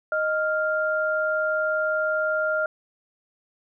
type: tone pair together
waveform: sine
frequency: 622.3 / 1397 Hz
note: D#5 / F6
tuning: 0 / 0 cents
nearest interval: octave + major second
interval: 1400 cents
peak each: -24 dBFS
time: 0.12-2.66 s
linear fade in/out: 2 ms
effects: none